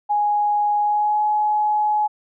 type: tone with pitch glide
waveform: sine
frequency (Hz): 830.6 to 844.6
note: G#5 to G#5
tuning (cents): 0 to +29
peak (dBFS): -16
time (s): 0.09-2.08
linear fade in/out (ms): 20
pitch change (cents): +29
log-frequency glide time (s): 0.8-1.22
effects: none